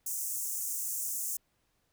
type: high-pass noise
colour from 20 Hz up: pink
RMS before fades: -35 dBFS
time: 0.06-1.37 s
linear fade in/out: 5 ms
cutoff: 6400 Hz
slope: 48 dB/octave
effects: pink hiss -75 dBFS RMS until 1.92 s